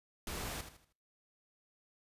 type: noise with echo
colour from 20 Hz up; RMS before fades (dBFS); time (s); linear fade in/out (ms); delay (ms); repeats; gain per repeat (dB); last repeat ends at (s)
pink; -41; 0.27-0.61; 2; 79; 4; -9; 0.926
effects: noise-tail reverb RT60 0.5 s tail -25 dB re dry + resampled to 32000 Hz